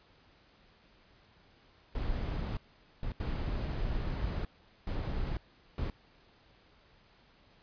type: noise bursts at uneven times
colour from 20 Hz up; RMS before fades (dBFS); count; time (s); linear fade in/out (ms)
brown; -34; 5; 1.95-2.57 / 3.03-3.12 / 3.2-4.45 / 4.87-5.37 / 5.78-5.9; 2
effects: pink hiss -63 dBFS RMS until 7.62 s + resampled to 11025 Hz